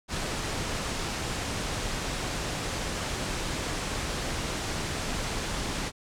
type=low-pass noise; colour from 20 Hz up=pink; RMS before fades=-32 dBFS; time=0.08-5.92 s; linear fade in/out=50 ms; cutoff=8700 Hz; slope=24 dB/octave; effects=none